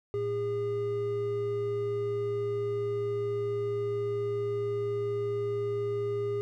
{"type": "tone pair together", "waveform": "triangle", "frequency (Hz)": [114.3, 407.3], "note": ["A#2", "G#4"], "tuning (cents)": [-34, -34], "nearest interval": "octave + minor seventh", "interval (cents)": 2200, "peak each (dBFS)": [-35, -27], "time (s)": [0.14, 6.41], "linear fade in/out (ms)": 0, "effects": []}